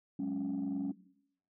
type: chord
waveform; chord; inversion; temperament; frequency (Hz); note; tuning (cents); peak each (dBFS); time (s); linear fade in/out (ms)
sine; F# suspended second; none; equal; 185 / 207.7 / 277.2; F#3 / G#3 / C#4; 0 / 0 / 0; -39 / -37 / -33; 0.19-0.92; 5
effects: noise-tail reverb RT60 0.7 s tail -18 dB re dry + tanh soft clip ceiling -29 dBFS